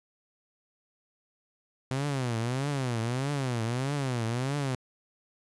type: tone with vibrato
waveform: sawtooth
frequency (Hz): 127.8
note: C3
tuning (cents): -40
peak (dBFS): -24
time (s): 1.91-4.75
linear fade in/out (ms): 0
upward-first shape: triangle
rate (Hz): 1.6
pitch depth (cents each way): 250
effects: resampled to 24000 Hz + 10-bit